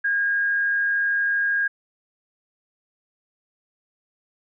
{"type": "tone with frequency modulation", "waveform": "sine", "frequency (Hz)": 1627, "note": "G#6", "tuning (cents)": -36, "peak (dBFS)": -19, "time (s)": [0.04, 1.68], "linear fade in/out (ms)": 10, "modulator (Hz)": 125, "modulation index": 0.24, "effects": []}